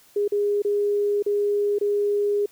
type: tone with dropouts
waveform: sine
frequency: 410 Hz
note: G#4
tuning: 22 cents flat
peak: -19 dBFS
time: 0.16-2.46 s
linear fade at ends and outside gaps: 5 ms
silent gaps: 0.279-0.32 / 0.621-0.648 / 1.225-1.262 / 1.786-1.811 s
effects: white hiss -55 dBFS RMS until 2.51 s